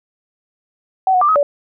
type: tone with pitch steps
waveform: sine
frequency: 758 / 732 / 1183 / 1270 / 575 Hz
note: F#5 / F#5 / D6 / D#6 / D5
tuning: +42 / -19 / +12 / +35 / -37 cents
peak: -10 dBFS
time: 1.07-1.43 s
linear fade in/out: 2 ms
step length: 72 ms
effects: none